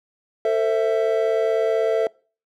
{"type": "chord", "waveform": "triangle", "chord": "A minor", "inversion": "none", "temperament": "equal with one note detuned", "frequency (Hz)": [447.4, 523.3, 659.3], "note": ["A4", "C5", "E5"], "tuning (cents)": [29, 0, 0], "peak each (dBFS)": [-18, -24, -19], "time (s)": [0.45, 2.07], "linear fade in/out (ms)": 2, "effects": ["noise-tail reverb RT60 0.4 s tail -25 dB re dry"]}